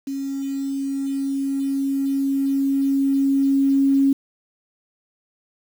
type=tone with level ramp; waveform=sine; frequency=274 Hz; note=C#4; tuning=20 cents flat; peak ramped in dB=-24 to -13 dBFS; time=0.07-4.13 s; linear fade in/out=5 ms; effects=7-bit